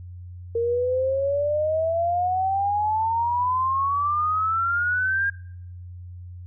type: exponential sweep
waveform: sine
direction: up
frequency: 460 to 1622 Hz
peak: -20 dBFS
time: 0.55-5.3 s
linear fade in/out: 5 ms
effects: noise-tail reverb RT60 0.7 s tail -24 dB re dry + added 89 Hz sine -36 dBFS peak until 6.46 s